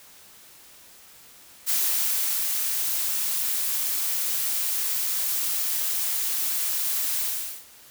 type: noise with ADSR envelope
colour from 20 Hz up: blue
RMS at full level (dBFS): -23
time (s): 1.66-7.65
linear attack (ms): 36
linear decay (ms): 770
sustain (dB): -3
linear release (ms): 420
effects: white hiss -50 dBFS RMS until 7.9 s